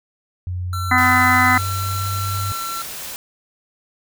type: tone with pitch glide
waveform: sine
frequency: 90.2 to 97.8 Hz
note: F#2 to G2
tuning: -44 to -4 cents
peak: -22 dBFS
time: 0.47-2.52 s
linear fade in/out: 0 ms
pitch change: +140 cents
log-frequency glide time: 0.68-2.18 s
type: tone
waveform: square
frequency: 1350 Hz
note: E6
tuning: 41 cents sharp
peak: -26 dBFS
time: 0.73-2.82 s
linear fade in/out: 2 ms
type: harmonic tone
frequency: 252.3 Hz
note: B3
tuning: 37 cents sharp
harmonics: 1 / 3 / 4 / 5 / 6 / 7 / 8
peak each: -22 / -21 / -21 / -18 / -23 / -22 / -17 dBFS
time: 0.91-1.58 s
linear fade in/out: 5 ms
type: noise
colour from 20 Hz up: white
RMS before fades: -31 dBFS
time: 0.98-3.16 s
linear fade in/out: 0 ms
effects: none